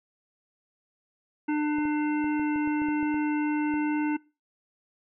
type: harmonic tone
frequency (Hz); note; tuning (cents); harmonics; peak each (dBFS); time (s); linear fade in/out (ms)
299.8; D4; +36; 1 / 3 / 5 / 7 / 9; -24 / -34 / -38 / -41 / -43; 1.48-4.17; 10
type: clicks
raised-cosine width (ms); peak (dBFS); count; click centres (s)
2; -29; 11; 1.785 / 1.854 / 2.243 / 2.396 / 2.56 / 2.675 / 2.819 / 2.886 / 3.029 / 3.143 / 3.74
effects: noise-tail reverb RT60 0.3 s tail -23 dB re dry